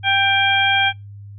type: harmonic tone with a mistuned harmonic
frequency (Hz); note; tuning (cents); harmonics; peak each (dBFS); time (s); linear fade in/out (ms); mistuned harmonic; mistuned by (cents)
787; G5; +7; 1 / 2 / 3 / 4; -19 / -19 / -19 / -19; 0.03-0.93; 50; 4; +45
effects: noise-tail reverb RT60 0.2 s tail -24 dB re dry + added 101 Hz sine -34 dBFS peak until 1.38 s